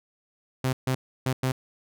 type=tone bursts at uneven times; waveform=sawtooth; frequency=130 Hz; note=C3; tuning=11 cents flat; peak=-19 dBFS; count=4; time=0.64-0.73 / 0.87-0.95 / 1.26-1.33 / 1.43-1.52 s; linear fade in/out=5 ms; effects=none